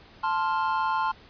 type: chord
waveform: triangle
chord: F major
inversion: first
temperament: equal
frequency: 880 / 1046.5 / 1396.9 Hz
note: A5 / C6 / F6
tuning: 0 / 0 / 0 cents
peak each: -25 / -25 / -30 dBFS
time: 0.23-1.12 s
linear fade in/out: 10 ms
effects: pink hiss -52 dBFS RMS until 1.29 s + resampled to 11025 Hz

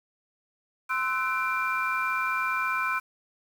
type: tone cluster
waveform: sine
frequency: 1036 / 1312 / 1503 / 2366 Hz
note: C6 / E6 / F#6 / D7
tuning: -17 / -9 / +27 / +12 cents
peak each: -30 dBFS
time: 0.89-3 s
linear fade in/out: 20 ms
effects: tanh soft clip ceiling -16 dBFS + 8-bit

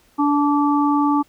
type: harmonic tone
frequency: 290 Hz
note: D4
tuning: 22 cents flat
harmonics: 1 / 3 / 4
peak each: -16 / -21 / -22 dBFS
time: 0.18-1.23 s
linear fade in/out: 20 ms
effects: pink hiss -57 dBFS RMS until 1.28 s

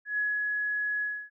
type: tone with ADSR envelope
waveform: sine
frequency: 1685 Hz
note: G#6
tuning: 25 cents sharp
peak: -25 dBFS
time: 0.05-1.3 s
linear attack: 130 ms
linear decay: 210 ms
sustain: -2 dB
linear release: 280 ms
effects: none

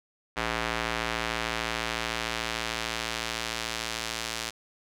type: tone with band-pass filter sweep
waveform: square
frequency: 56.8 Hz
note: A#1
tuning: 44 cents flat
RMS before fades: -32 dBFS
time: 0.36-4.51 s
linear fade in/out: 20 ms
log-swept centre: 1900 to 5000 Hz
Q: 0.73
effects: none

